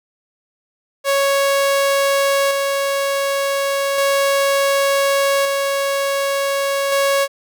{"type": "tone with tremolo", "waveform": "sawtooth", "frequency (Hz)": 554.4, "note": "C#5", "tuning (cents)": 0, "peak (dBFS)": -10, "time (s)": [1.04, 7.28], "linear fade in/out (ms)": 50, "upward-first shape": "square", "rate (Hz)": 0.34, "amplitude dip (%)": 30, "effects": []}